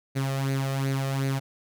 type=tone with flanger; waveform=sawtooth; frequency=135.6 Hz; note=C#3; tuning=38 cents flat; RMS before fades=-27 dBFS; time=0.15-1.4 s; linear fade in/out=20 ms; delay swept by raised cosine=0.46 to 1.66 ms; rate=2.7 Hz; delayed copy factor=+0.6; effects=none